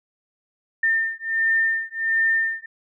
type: beating tone pair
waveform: sine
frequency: 1805 / 1806.4 Hz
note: A6 / A6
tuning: +44 / +45 cents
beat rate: 1.4 Hz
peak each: -22 dBFS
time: 0.83-2.66 s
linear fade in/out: 5 ms
effects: none